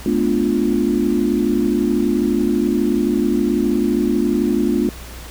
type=chord; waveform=sine; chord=B half-diminished seventh; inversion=third; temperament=equal with one note detuned; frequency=215 / 246.9 / 293.7 / 349.2 Hz; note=A3 / B3 / D4 / F4; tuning=-40 / 0 / 0 / 0 cents; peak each=-20 dBFS; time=0.06-4.89 s; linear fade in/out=2 ms; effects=added 60 Hz sine -35 dBFS peak until 5.3 s + pink hiss -37 dBFS RMS until 5.3 s